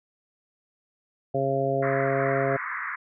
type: harmonic tone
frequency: 136.1 Hz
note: C#3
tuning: 31 cents flat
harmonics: 1 / 2 / 3 / 4 / 5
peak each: -30 / -33 / -28 / -28 / -27 dBFS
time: 1.34-2.57 s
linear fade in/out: 10 ms
type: band-pass noise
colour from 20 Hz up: white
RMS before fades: -32 dBFS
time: 1.82-2.96 s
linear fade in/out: 10 ms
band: 1000 to 2100 Hz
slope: 96 dB/octave
effects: none